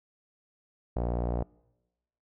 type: tone with low-pass filter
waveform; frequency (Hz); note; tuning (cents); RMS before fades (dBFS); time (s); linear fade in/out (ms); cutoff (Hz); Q
sawtooth; 59.4; A#1; +33; -30; 0.96-1.43; 5; 680; 2.2
effects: noise-tail reverb RT60 1.0 s tail -25 dB re dry